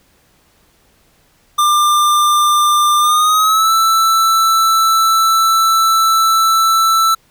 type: tone with pitch glide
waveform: square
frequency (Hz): 1194 to 1324.8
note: D6 to E6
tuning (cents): +28 to +8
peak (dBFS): -10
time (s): 1.58-7.15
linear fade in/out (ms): 10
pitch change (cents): +180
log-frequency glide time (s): 2.99-3.72
effects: pink hiss -54 dBFS RMS until 7.3 s